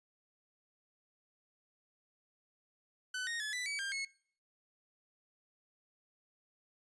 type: tone with pitch steps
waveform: sawtooth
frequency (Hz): 1505 / 1860 / 1714 / 1985 / 2280 / 1596 / 2186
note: F#6 / A#6 / A6 / B6 / C#7 / G6 / C#7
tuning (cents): +29 / -4 / -46 / +8 / +48 / +31 / -25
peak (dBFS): -33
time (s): 3.14-4.05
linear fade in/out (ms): 5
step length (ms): 130
effects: noise-tail reverb RT60 0.5 s tail -21 dB re dry + resampled to 22050 Hz